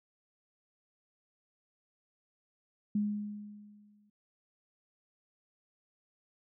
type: tone with exponential decay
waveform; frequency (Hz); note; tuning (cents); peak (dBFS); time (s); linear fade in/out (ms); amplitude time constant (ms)
sine; 207.7; G#3; 0; -26; 2.95-4.1; 5; 250
effects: none